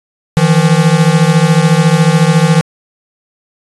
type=beating tone pair; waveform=square; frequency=155.6 / 169.6 Hz; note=D#3 / E3; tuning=0 / +50 cents; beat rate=14 Hz; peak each=-10 / -10 dBFS; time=0.37-2.61 s; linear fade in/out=0 ms; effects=resampled to 24000 Hz